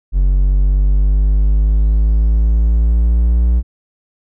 triangle exponential sweep, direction up, 46.15 to 59.6 Hz, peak -7 dBFS, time 0.12-3.63 s, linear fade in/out 50 ms, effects none

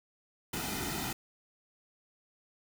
pink noise with comb filter, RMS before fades -36 dBFS, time 0.53-1.13 s, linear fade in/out 5 ms, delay 1.8 ms, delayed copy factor -0.8, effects none

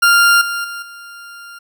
40% pulse tone with level steps, 1396.9 Hz, F6, in tune, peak -7 / -18 / -24 / -32 dBFS, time 0.02-1.59 s, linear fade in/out 10 ms, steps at 0.41 / 0.64 / 0.82 s, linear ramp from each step 5 ms, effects none

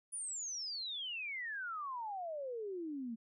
sine exponential sweep, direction down, 9956 to 220 Hz, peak -39 dBFS, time 0.12-3.16 s, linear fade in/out 20 ms, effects none

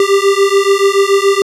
square beating tone pair, 392 / 399 Hz, G4 / G4, 0 / +31 cents, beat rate 7 Hz, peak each -12 dBFS, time 0-1.42 s, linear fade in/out 2 ms, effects low-pass 9000 Hz 12 dB/octave + 8-bit

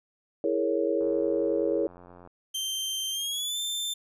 sine chord, A# half-diminished seventh, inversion second, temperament equal, 329.6 / 415.3 / 466.2 / 554.4 Hz, E4 / G#4 / A#4 / C#5, 0 / 0 / 0 / 0 cents, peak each -29 dBFS, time 0.44-1.87 s, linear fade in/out 2 ms
click train, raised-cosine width 1 ms, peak -35 dBFS, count 113, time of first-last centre 1.01-2.274 s, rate 88.6 Hz
sawtooth tone with pitch glide, 3136 to 3561 Hz, G7 to A7, 0 to +20 cents, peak -26 dBFS, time 2.54-3.94 s, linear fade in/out 10 ms, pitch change +220 cents, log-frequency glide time 3.11-3.59 s
effects resampled to 32000 Hz

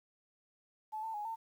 sine tone with pitch steps, 865 / 892 / 834 / 902 Hz, A5 / A5 / G#5 / A5, -30 / +23 / +7 / +43 cents, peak -37 dBFS, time 0.92-1.36 s, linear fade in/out 20 ms, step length 110 ms, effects 11-bit

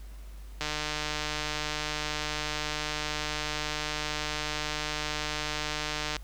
click train, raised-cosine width 0.2 ms, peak -14 dBFS, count 840, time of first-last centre 0.61-6.166 s, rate 151 Hz, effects added 50 Hz sine -41 dBFS peak until 6.23 s + pink hiss -57 dBFS RMS until 6.23 s

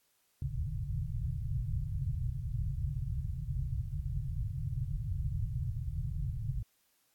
white low-pass noise, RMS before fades -35 dBFS, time 0.42-6.63 s, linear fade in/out 2 ms, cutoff 150 Hz, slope 96 dB/octave, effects white hiss -73 dBFS RMS until 7.14 s + AAC 64 kbps

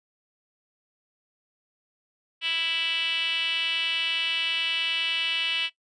5% pulse tone with band-pass filter, 329.6 Hz, E4, in tune, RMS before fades -27 dBFS, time 2.41-5.7 s, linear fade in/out 50 ms, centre 2900 Hz, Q 5.7, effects noise-tail reverb RT60 0.1 s tail -17 dB re dry + resampled to 22050 Hz

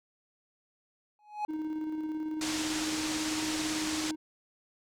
triangle tone with exponential growth, 840 Hz, G#5, 19 cents sharp, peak -25 dBFS, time 1.19-1.45 s, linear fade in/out 1 ms, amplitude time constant 56 ms
triangle tone with tremolo, 311.1 Hz, D#4, in tune, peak -29 dBFS, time 1.48-4.16 s, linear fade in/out 20 ms, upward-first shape square, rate 18 Hz, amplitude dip 30%
white low-pass noise, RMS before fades -36 dBFS, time 2.41-4.11 s, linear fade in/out 2 ms, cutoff 7500 Hz, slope 24 dB/octave
effects none

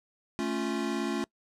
square chord, A augmented, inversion none, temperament equal, 220 / 277.2 / 349.2 Hz, A3 / C#4 / E#4, 0 / 0 / 0 cents, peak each -34 dBFS, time 0.39-1.24 s, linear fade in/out 0 ms, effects noise-tail reverb RT60 0.1 s tail -24 dB re dry + low-pass 8000 Hz 12 dB/octave

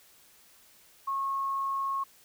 sine tone, 1091 Hz, C#6, 28 cents flat, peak -28 dBFS, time 1.07-2.04 s, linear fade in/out 10 ms, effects white hiss -59 dBFS RMS until 2.24 s

